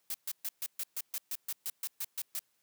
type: noise bursts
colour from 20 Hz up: blue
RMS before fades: -36 dBFS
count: 14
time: 0.1-2.392 s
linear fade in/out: 2 ms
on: 43 ms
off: 130 ms
effects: white hiss -75 dBFS RMS until 2.62 s + high-pass 100 Hz 12 dB/octave